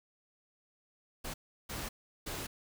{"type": "noise bursts at uneven times", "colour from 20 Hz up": "pink", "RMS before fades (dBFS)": -40, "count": 3, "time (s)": [[1.24, 1.34], [1.69, 1.89], [2.26, 2.47]], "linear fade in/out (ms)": 10, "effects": []}